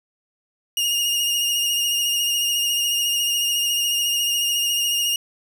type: tone with vibrato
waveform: sawtooth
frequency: 2844 Hz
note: F7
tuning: 31 cents sharp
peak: -16 dBFS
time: 0.77-5.16 s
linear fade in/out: 2 ms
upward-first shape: sine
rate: 14 Hz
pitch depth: 30 cents each way
effects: none